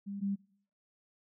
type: tone pair in turn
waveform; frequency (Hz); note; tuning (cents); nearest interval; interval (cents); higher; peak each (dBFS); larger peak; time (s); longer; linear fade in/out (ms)
sine; 199.8 / 198.53; G3 / G3; +33 / +22; unison; 11; first; -37 / -30; second; 0.06-0.21 / 0.21-0.36; neither; 20
effects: noise-tail reverb RT60 0.7 s tail -26 dB re dry